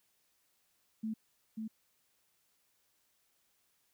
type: tone with echo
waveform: sine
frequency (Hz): 220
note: A3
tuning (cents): 0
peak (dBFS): -34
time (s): 1.03-1.14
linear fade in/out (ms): 10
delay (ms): 540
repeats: 1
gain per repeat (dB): -3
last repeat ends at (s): 1.68
effects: white hiss -75 dBFS RMS until 3.93 s